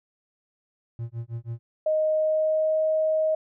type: tone with tremolo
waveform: triangle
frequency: 116.54 Hz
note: A#2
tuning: in tune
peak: -26 dBFS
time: 0.99-1.59 s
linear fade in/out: 0 ms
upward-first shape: sine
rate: 6.2 Hz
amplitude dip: 100%
type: tone with pitch glide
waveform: sine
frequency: 622.3 to 628.4 Hz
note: D#5 to D#5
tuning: 0 to +17 cents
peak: -20 dBFS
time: 1.86-3.35 s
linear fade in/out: 5 ms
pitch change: +17 cents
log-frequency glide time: 2.11-2.81 s
effects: none